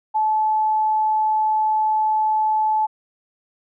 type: tone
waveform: sine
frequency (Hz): 865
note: A5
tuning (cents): -30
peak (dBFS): -16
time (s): 0.14-2.87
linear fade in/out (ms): 20
effects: none